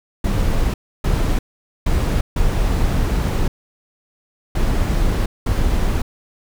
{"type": "noise bursts at uneven times", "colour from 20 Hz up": "brown", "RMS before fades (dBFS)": -17, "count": 6, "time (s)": [[0.24, 0.74], [1.04, 1.39], [1.86, 2.21], [2.36, 3.48], [4.55, 5.26], [5.46, 6.02]], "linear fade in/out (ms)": 5, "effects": []}